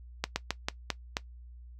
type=slowing click train; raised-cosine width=0.2 ms; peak=-11 dBFS; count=6; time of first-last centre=0.24-1.169 s; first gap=120 ms; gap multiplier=1.22; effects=noise-tail reverb RT60 0.1 s tail -18 dB re dry + added 60 Hz sine -46 dBFS peak until 1.79 s